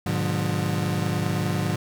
35% pulse chord, G# diminished seventh, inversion none, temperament just, 103.83 / 124.59 / 149.51 / 179.41 Hz, G#2 / B2 / D3 / F3, 0 / +16 / +31 / +47 cents, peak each -26 / -32 / -26 / -26 dBFS, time 0.06-1.76 s, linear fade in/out 5 ms, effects none

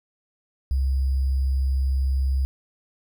sine tone with sample-and-hold, 66.6 Hz, C2, 31 cents sharp, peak -19 dBFS, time 0.71-2.45 s, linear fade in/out 0 ms, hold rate 4900 Hz, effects none

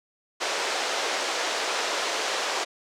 pink band-pass noise, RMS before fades -28 dBFS, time 0.4-2.65 s, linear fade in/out 20 ms, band 430 to 6900 Hz, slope 24 dB/octave, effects none

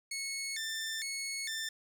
15% pulse tone with vibrato, 1978 Hz, B6, 2 cents sharp, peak -29 dBFS, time 0.11-1.69 s, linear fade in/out 5 ms, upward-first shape square, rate 1.1 Hz, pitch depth 180 cents each way, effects none

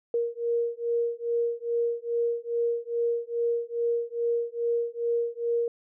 sine beating tone pair, 468.6 / 471 Hz, A#4 / A#4, +9 / +18 cents, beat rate 2.4 Hz, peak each -28 dBFS, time 0.14-5.68 s, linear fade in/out 2 ms, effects none

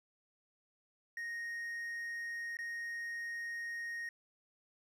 triangle tone with dropouts, 1864.7 Hz, A#6, in tune, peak -37 dBFS, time 1.17-4.09 s, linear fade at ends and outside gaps 2 ms, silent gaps 2.57-2.588 s, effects none

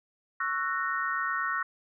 sine chord, F# dominant seventh, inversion second, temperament just, 1110 / 1332 / 1480 / 1850 Hz, C#6 / E6 / F#6 / A#6, +2 / +18 / 0 / -14 cents, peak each -33 dBFS, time 0.4-1.63 s, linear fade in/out 5 ms, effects none

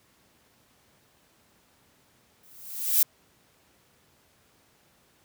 violet noise with exponential growth, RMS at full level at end -18 dBFS, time 2.43-3.03 s, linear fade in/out 5 ms, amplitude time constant 130 ms, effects pink hiss -63 dBFS RMS until 5.24 s + high-pass 80 Hz 12 dB/octave

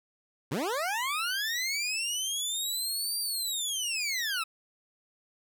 20% pulse linear two-way sweep, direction up then down, 110 to 4743 to 1262 Hz, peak -24 dBFS, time 0.51-4.44 s, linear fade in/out 10 ms, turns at 3.19 s, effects none

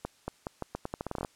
accelerating click train, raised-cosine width 1 ms, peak -19 dBFS, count 15, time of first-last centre 0.05-1.248 s, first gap 230 ms, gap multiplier 0.82, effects white hiss -63 dBFS RMS until 1.35 s + low-pass 9000 Hz 12 dB/octave

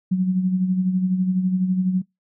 sine tone with tremolo, 185 Hz, F#3, in tune, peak -15 dBFS, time 0.11-2.02 s, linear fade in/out 10 ms, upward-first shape sine, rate 12 Hz, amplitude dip 50%, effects noise-tail reverb RT60 0.2 s tail -26 dB re dry

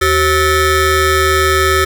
25% pulse ring-modulated tone, 459.4 Hz, A#4, 25 cents flat, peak -3 dBFS, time 0.01-1.85 s, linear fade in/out 10 ms, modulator 840 Hz, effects none

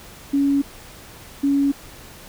sine tone pair in turn, 280 / 280 Hz, C#4 / C#4, +18 / +18 cents, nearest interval unison, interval 0 cents, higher neither, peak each -15 dBFS, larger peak neither, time 0.33-0.62 / 1.43-1.72 s, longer neither, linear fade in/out 10 ms, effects pink hiss -42 dBFS RMS until 2.28 s

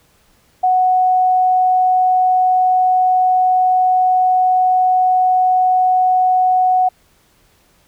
sine tone, 739 Hz, F#5, 2 cents flat, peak -10 dBFS, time 0.63-6.89 s, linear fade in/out 10 ms, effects pink hiss -55 dBFS RMS until 7.87 s

